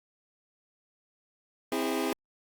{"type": "chord", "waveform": "sawtooth", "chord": "C augmented", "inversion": "none", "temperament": "just", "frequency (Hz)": [261.6, 327, 408.8], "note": ["C4", "E4", "G#4"], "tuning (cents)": [0, -14, -27], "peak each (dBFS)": -28, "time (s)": [1.72, 2.13], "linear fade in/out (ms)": 2, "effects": ["Opus 32 kbps"]}